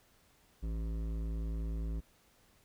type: tone with hard clipping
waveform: sine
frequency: 55 Hz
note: A1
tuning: in tune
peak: -36 dBFS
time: 0.62-2.01 s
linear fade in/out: 20 ms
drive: 13 dB
effects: pink hiss -67 dBFS RMS until 2.64 s